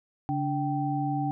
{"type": "tone cluster", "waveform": "sine", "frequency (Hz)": [141.9, 290.6, 778], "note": ["C#3", "D4", "G5"], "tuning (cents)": [41, -18, -13], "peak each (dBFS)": -30, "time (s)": [0.29, 1.31], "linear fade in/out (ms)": 0, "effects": []}